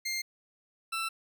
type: tone pair in turn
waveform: 20% pulse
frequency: 2110 / 1333.8 Hz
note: C7 / E6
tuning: +14 / +20 cents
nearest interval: minor sixth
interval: 794 cents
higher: first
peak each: -26 dBFS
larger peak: neither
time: 0.05-0.22 / 0.92-1.09 s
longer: neither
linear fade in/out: 10 ms
effects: none